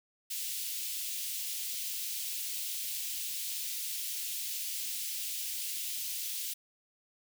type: high-pass noise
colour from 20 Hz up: white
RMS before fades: -37 dBFS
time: 0.3-6.54 s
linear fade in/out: 10 ms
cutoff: 2600 Hz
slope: 24 dB/octave
effects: none